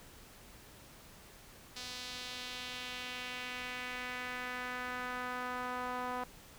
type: tone with band-pass filter sweep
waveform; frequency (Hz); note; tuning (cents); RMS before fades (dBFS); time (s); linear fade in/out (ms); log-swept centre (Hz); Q
sawtooth; 249.5; B3; +18; -41; 1.76-6.24; 5; 4600 to 1000; 1.7
effects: pink hiss -56 dBFS RMS until 6.58 s